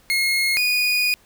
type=tone pair in turn; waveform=30% pulse; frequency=2156 / 2466 Hz; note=C#7 / D#7; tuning=-49 / -16 cents; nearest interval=major second; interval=233 cents; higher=second; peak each=-15 dBFS; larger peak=neither; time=0.1-0.57 / 0.57-1.14 s; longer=second; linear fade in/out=0 ms; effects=pink hiss -55 dBFS RMS until 1.25 s